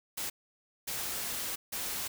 white noise bursts at uneven times, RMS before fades -36 dBFS, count 3, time 0.17-0.3 / 0.87-1.56 / 1.72-2.08 s, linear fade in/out 10 ms, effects none

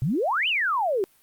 sine exponential two-way sweep, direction up then down, 116.1 to 3100 to 362.7 Hz, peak -21 dBFS, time 0.02-1.04 s, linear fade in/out 0 ms, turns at 0.48 s, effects white hiss -60 dBFS RMS until 1.22 s + Opus 48 kbps

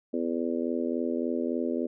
harmonic tone, 83.5 Hz, E2, 23 cents sharp, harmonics 3 / 4 / 5 / 6 / 7, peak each -30 / -32 / -34 / -36 / -37 dBFS, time 0.13-1.87 s, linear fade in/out 10 ms, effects none

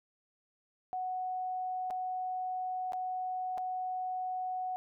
sine tone with dropouts, 740 Hz, F#5, in tune, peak -33 dBFS, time 0.93-4.76 s, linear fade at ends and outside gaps 0 ms, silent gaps 1.903-1.908 / 2.922-2.933 / 3.576-3.581 s, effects none

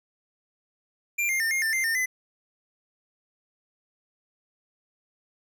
square tone with pitch steps, 2378 / 2114 / 1807 / 2129 / 1787 / 2090 / 1816 / 2025 Hz, D7 / C7 / A6 / C7 / A6 / C7 / A#6 / B6, +21 / +17 / +46 / +30 / +26 / -2 / -46 / +43 cents, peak -24 dBFS, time 1.18-2.06 s, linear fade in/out 10 ms, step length 110 ms, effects none

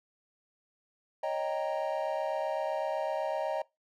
triangle chord, Eb dominant seventh, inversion third, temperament equal, 554.4 / 622.3 / 784 / 932.3 Hz, Db5 / Eb5 / G5 / Bb5, 0 / 0 / 0 / 0 cents, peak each -34 / -31 / -35 / -36 dBFS, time 1.23-3.62 s, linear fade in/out 5 ms, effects noise-tail reverb RT60 0.2 s tail -21 dB re dry

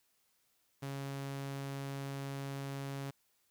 sawtooth tone, 138 Hz, C#3, 7 cents flat, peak -35 dBFS, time 0.82-3.11 s, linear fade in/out 10 ms, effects white hiss -75 dBFS RMS until 3.5 s

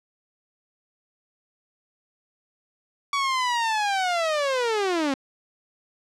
sawtooth linear sweep, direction down, 1136 to 261.6 Hz, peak -18 dBFS, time 3.13-5.14 s, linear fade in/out 2 ms, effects low-pass 6000 Hz 12 dB/octave

